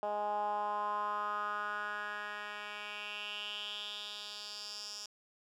10% pulse tone with band-pass filter sweep, 207.7 Hz, G#3, in tune, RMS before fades -39 dBFS, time 0.03-5.06 s, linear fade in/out 0 ms, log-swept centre 710 to 5700 Hz, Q 4.3, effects none

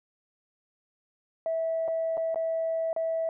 sine tone with dropouts, 653 Hz, E5, 17 cents flat, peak -25 dBFS, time 1.46-3.29 s, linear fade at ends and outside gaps 1 ms, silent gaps 1.879-1.883 / 2.171-2.177 / 2.345-2.358 / 2.93-2.963 s, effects tanh soft clip ceiling -21 dBFS

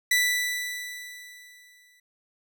sawtooth tone with exponential decay, 1975.5 Hz, B6, in tune, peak -15 dBFS, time 0.11-2 s, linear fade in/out 5 ms, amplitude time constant 410 ms, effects none

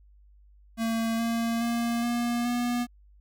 square tone with pitch steps, 226.8 / 230.5 / 234.3 / 238.1 / 242 Hz, A#3 / A#3 / A#3 / A#3 / B3, -47 / -19 / +9 / +37 / -35 cents, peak -26 dBFS, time 0.77-2.87 s, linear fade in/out 50 ms, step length 420 ms, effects added 50 Hz sine -53 dBFS peak until 3.2 s

